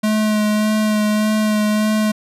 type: tone with vibrato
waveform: square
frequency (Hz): 213.3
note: G#3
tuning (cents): +46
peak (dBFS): -15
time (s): 0.03-2.12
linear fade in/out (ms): 10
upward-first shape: sine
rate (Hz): 1.7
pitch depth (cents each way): 16
effects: resampled to 32000 Hz